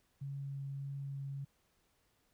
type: tone with vibrato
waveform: sine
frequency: 138.59 Hz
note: C#3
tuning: in tune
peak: -39 dBFS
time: 0.21-1.45 s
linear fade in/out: 10 ms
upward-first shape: triangle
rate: 1.7 Hz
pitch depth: 8 cents each way
effects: pink hiss -75 dBFS RMS until 2.33 s